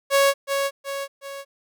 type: tone with echo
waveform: sawtooth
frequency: 554.4 Hz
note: C#5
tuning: in tune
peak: -11 dBFS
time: 0.1-0.34 s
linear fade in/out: 50 ms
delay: 370 ms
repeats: 3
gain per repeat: -6 dB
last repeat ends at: 1.45 s
effects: none